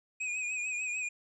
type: tone with vibrato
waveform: square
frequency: 2489 Hz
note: D#7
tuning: in tune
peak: -33 dBFS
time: 0.2-1.09 s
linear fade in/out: 10 ms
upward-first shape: triangle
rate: 6.7 Hz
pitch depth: 62 cents each way
effects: resampled to 24000 Hz